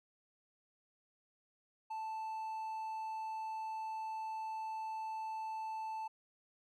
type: tone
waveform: triangle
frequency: 880 Hz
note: A5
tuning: in tune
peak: -37 dBFS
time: 1.9-6.08 s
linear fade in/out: 10 ms
effects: none